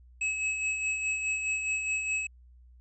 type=tone with tremolo; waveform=square; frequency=2576 Hz; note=E7; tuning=41 cents flat; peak=-27 dBFS; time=0.21-2.27 s; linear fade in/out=5 ms; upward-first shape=sine; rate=4.8 Hz; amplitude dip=45%; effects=added 61 Hz sine -52 dBFS peak until 2.8 s + resampled to 22050 Hz